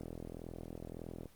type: click train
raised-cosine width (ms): 2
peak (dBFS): -30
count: 53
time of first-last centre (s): 0.01-1.257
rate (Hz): 41.7
effects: pink hiss -64 dBFS RMS until 1.35 s + Opus 24 kbps